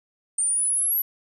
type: exponential sweep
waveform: sine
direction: up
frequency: 8870 to 11840 Hz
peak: -20 dBFS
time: 0.38-1.02 s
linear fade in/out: 5 ms
effects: none